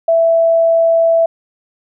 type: tone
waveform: sine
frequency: 662 Hz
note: E5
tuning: 7 cents sharp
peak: -8 dBFS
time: 0.08-1.26 s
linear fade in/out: 5 ms
effects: none